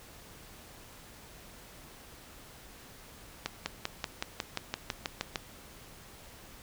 accelerating click train, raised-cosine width 0.2 ms, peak -14 dBFS, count 12, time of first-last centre 3.46-5.358 s, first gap 200 ms, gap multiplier 0.97, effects pink hiss -52 dBFS RMS until 6.62 s

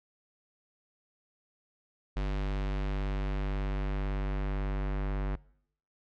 square tone with low-pass filter sweep, 49.04 Hz, G1, 1 cent sharp, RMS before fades -31 dBFS, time 2.16-5.36 s, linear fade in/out 10 ms, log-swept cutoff 3600 to 1900 Hz, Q 0.93, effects noise-tail reverb RT60 0.7 s tail -23 dB re dry

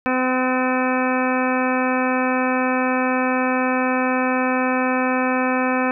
harmonic tone with a mistuned harmonic, 256 Hz, C4, 38 cents flat, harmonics 1 / 2 / 3 / 4 / 5 / 6 / 7 / 9 / 10, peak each -21 / -24 / -26 / -27 / -28 / -29 / -29 / -31 / -31 dBFS, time 0.06-5.91 s, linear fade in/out 0 ms, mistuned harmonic 6, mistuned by -16 cents, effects none

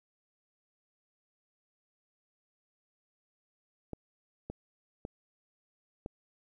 clicks, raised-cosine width 2 ms, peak -25 dBFS, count 4, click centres 3.933 / 4.5 / 5.051 / 6.061 s, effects 11-bit

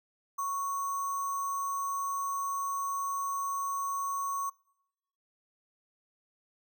sine tone with sample-and-hold, 1109 Hz, C#6, in tune, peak -30 dBFS, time 0.38-4.5 s, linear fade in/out 10 ms, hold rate 7350 Hz, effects noise-tail reverb RT60 0.9 s tail -26 dB re dry

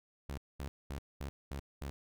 sawtooth tone bursts, 69.3 Hz, C#2, in tune, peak -35 dBFS, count 6, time 0.29-1.9 s, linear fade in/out 0 ms, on 85 ms, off 220 ms, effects none

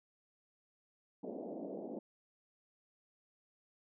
pink band-pass noise, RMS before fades -44 dBFS, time 1.23-1.99 s, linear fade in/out 5 ms, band 200 to 700 Hz, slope 48 dB/octave, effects none

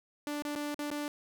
sawtooth tone with dropouts, 293.7 Hz, D4, in tune, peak -30 dBFS, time 0.27-1.08 s, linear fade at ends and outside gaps 1 ms, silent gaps 0.422-0.45 / 0.552-0.559 / 0.745-0.791 / 0.903-0.913 s, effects none

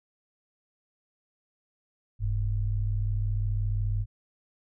sine tone pair together, 42.86 / 103 Hz, F1 / G#2, -32 / -14 cents, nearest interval octave + minor third, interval 1518 cents, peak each -28 / -27 dBFS, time 2.19-4.06 s, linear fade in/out 50 ms, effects none

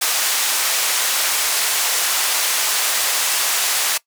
white band-pass noise, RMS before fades -19 dBFS, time 0.01-3.98 s, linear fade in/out 10 ms, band 660 to 11000 Hz, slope 12 dB/octave, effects noise-tail reverb RT60 0.1 s tail -21 dB re dry

